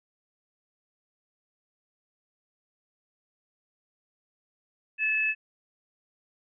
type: tone pair together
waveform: sine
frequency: 1735.3 / 2600 Hz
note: A6 / E7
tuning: -24 / -24 cents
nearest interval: perfect fifth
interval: 700 cents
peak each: -31 / -24 dBFS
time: 4.98-5.35 s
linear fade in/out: 50 ms
effects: none